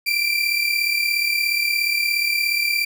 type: tone pair together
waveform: 30% pulse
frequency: 2339 / 2376 Hz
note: D7 / D7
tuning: -8 / +20 cents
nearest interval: unison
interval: 28 cents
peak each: -19 dBFS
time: 0.06-2.85 s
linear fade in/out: 10 ms
effects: none

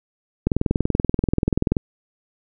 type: click train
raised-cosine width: 3 ms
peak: -5 dBFS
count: 28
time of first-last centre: 0.47-1.768 s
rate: 20.8 Hz
effects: none

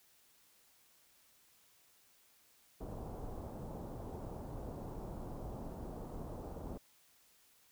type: low-pass noise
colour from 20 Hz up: pink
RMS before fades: -45 dBFS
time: 2.8-6.78 s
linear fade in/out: 10 ms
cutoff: 880 Hz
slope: 24 dB/octave
effects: white hiss -68 dBFS RMS until 7.71 s

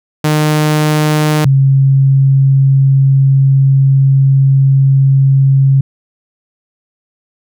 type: tone pair in turn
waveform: sawtooth / sine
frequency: 152.5 / 135.86 Hz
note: D#3 / C#3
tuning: -34 / -34 cents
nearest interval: major second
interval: 200 cents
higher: first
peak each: -5 dBFS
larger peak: neither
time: 0.24-1.45 / 1.45-5.81 s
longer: second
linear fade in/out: 5 ms
effects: none

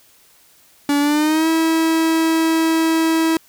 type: tone with pitch glide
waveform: 45% pulse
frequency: 287.2 to 324.2 Hz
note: D4 to E4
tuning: -39 to -29 cents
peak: -14 dBFS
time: 0.89-3.37 s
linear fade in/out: 2 ms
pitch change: +210 cents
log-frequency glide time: 1-1.48 s
effects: white hiss -52 dBFS RMS until 3.48 s

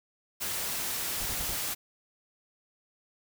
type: noise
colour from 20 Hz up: white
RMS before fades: -33 dBFS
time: 0.4-1.75 s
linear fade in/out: 20 ms
type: noise bursts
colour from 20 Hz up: brown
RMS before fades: -39 dBFS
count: 4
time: 1.2-1.542 s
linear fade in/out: 2 ms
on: 54 ms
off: 42 ms
effects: none

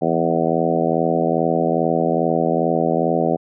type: harmonic tone with a mistuned harmonic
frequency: 82.41 Hz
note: E2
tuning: in tune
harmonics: 2 / 3 / 4 / 5 / 6 / 7 / 8 / 9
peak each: -24 / -24 / -24 / -24 / -24 / -24 / -24 / -24 dBFS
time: 0.01-3.37 s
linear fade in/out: 20 ms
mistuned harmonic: 2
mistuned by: +22 cents
effects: none

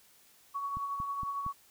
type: tone with tremolo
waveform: sine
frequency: 1120 Hz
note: C#6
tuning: 18 cents sharp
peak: -31 dBFS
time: 0.54-1.53 s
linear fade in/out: 20 ms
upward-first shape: triangle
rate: 11 Hz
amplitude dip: 45%
type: click train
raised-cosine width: 5 ms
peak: -30 dBFS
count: 4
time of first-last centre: 0.77-1.464 s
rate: 4.32 Hz
effects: white hiss -62 dBFS RMS until 1.7 s

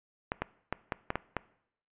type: clicks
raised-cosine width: 0.5 ms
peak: -15 dBFS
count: 7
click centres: 0.319 / 0.42 / 0.726 / 0.922 / 1.104 / 1.156 / 1.367 s
effects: noise-tail reverb RT60 0.7 s tail -20 dB re dry + resampled to 8000 Hz

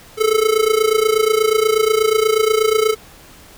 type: tone with amplitude modulation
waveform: square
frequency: 435.7 Hz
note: A4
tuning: 17 cents flat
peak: -10 dBFS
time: 0.17-2.96 s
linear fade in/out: 50 ms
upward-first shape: sine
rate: 28.3 Hz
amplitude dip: 80%
effects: pink hiss -43 dBFS RMS until 3.57 s

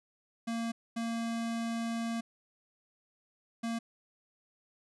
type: tone bursts at uneven times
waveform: square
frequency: 230.1 Hz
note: A#3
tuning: 22 cents flat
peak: -33 dBFS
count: 3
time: 0.47-0.72 / 0.96-2.21 / 3.63-3.79 s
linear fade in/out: 10 ms
effects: resampled to 24000 Hz

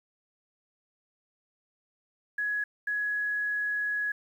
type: tone pair in turn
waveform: sine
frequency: 1678 / 1678 Hz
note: G#6 / G#6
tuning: +17 / +17 cents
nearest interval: unison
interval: 0 cents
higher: neither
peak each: -27 dBFS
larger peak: neither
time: 2.38-2.64 / 2.87-4.12 s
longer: second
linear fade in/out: 5 ms
effects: 10-bit

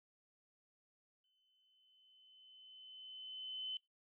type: tone with exponential growth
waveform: sine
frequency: 3041 Hz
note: F#7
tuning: 47 cents sharp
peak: -39 dBFS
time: 1.24-3.77 s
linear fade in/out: 2 ms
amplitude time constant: 550 ms
effects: noise-tail reverb RT60 0.2 s tail -21 dB re dry

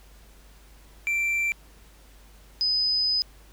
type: tone pair in turn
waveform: triangle / sine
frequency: 2349 / 5013 Hz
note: D7 / D#8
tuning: 0 / +12 cents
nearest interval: octave + minor second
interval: 1312 cents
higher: second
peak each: -21 dBFS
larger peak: neither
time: 1.07-1.52 / 2.61-3.22 s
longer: second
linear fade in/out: 0 ms
effects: added 50 Hz sine -50 dBFS peak until 3.52 s + pink hiss -56 dBFS RMS until 3.52 s

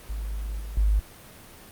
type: tone with level steps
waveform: sine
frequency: 51.91 Hz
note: G#1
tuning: in tune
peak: -28 / -32 / -18 dBFS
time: 0.09-1 s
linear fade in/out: 10 ms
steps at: 0.6 / 0.77 s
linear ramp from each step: 2 ms
effects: pink hiss -47 dBFS RMS until 1.71 s + Opus 32 kbps

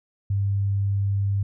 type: tone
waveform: sine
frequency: 99.4 Hz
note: G2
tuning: 25 cents sharp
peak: -20 dBFS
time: 0.3-1.43 s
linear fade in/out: 5 ms
effects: none

